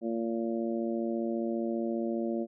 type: harmonic tone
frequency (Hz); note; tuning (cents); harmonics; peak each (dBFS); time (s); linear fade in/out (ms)
114.8; A#2; -26; 2 / 3 / 4 / 5 / 6; -32 / -33 / -42 / -37 / -44; 0.01-2.47; 50
effects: none